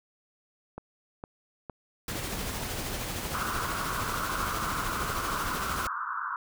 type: click train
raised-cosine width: 1 ms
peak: -24 dBFS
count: 5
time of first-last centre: 0.78-2.615 s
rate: 2.18 Hz
type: noise with tremolo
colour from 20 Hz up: pink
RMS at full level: -33 dBFS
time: 2.08-5.87 s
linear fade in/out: 2 ms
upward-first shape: sine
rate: 13 Hz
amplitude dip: 30%
type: band-pass noise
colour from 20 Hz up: white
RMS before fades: -34 dBFS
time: 3.34-6.36 s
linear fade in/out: 2 ms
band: 990 to 1500 Hz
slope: 96 dB/octave
effects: none